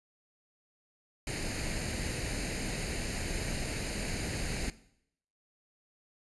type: noise with comb filter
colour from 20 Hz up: pink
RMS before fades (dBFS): -35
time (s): 1.27-4.7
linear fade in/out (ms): 2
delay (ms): 0.44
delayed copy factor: +0.65
effects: noise-tail reverb RT60 0.7 s tail -17 dB re dry + resampled to 24000 Hz